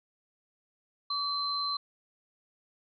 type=tone pair together; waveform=sine; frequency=1148 / 4091 Hz; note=D6 / C8; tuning=-40 / -40 cents; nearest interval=octave + minor seventh; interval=2200 cents; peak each=-33 / -31 dBFS; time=1.1-1.77 s; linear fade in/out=5 ms; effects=none